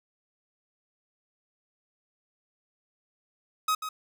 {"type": "tone with echo", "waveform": "45% pulse", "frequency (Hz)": 1265, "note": "D#6", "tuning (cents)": 28, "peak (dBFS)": -23, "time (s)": [3.68, 3.75], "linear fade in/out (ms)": 5, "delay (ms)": 140, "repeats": 1, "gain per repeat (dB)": -9, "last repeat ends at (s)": 3.89, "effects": []}